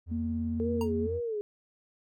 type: tone with pitch glide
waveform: triangle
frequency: 84.1 to 86.17 Hz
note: E2 to F2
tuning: +35 to -23 cents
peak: -32 dBFS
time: 0.06-1.21 s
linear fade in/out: 50 ms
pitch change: +42 cents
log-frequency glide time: 0.55-0.78 s
type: tone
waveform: sine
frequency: 233.1 Hz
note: A#3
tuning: in tune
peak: -30 dBFS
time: 0.11-1.07 s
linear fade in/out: 10 ms
type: tone with vibrato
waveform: sine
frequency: 441.2 Hz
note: A4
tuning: 5 cents sharp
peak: -30 dBFS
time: 0.6-1.41 s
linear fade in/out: 0 ms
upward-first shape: sine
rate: 2.1 Hz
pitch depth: 140 cents each way
type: tone with exponential decay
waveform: square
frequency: 932.3 Hz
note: A#5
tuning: in tune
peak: -33 dBFS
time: 0.81-0.92 s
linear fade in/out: 2 ms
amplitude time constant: 22 ms
effects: none